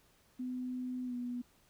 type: tone with pitch glide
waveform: sine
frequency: 252.2 to 244.6 Hz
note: B3 to B3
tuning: +36 to -16 cents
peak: -36 dBFS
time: 0.39-1.42 s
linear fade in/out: 10 ms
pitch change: -52 cents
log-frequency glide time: 1.05-1.14 s
effects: pink hiss -68 dBFS RMS until 1.69 s